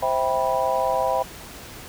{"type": "chord", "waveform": "sine", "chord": "C major seventh", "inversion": "none", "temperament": "just", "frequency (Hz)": [523.3, 654.1, 784.9, 981.1], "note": ["C5", "E5", "G5", "B5"], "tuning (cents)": [0, -14, 2, -12], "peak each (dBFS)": -25, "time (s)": [0.02, 1.23], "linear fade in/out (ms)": 10, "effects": ["pink hiss -40 dBFS RMS until 1.88 s"]}